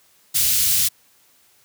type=band-stop noise; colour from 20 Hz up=white; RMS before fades=-18 dBFS; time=0.34-0.89 s; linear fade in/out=20 ms; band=120 to 3300 Hz; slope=12 dB/octave; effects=white hiss -57 dBFS RMS until 1.64 s + high-pass 60 Hz 12 dB/octave